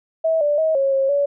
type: tone with pitch steps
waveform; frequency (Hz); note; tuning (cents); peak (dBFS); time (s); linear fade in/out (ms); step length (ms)
sine; 647 / 587 / 636 / 546 / 540 / 569; E5 / D5 / D#5 / C#5 / C#5 / C#5; -32 / -1 / +38 / -26 / -45 / +45; -15; 0.24-1.26; 10; 170
effects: none